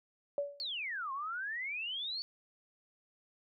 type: tone with exponential decay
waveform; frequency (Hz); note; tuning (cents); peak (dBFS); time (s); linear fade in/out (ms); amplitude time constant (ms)
sine; 571; D5; -49; -28; 0.38-0.67; 1; 63
type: exponential two-way sweep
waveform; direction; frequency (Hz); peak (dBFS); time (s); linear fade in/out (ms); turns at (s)
sine; down then up; 4544 to 1046.5 to 4544; -36; 0.6-2.22; 0; 1.12
effects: none